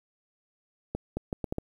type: accelerating click train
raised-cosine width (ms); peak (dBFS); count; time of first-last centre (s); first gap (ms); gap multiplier
2; -17; 6; 0.95-1.584; 220; 0.72
effects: 9-bit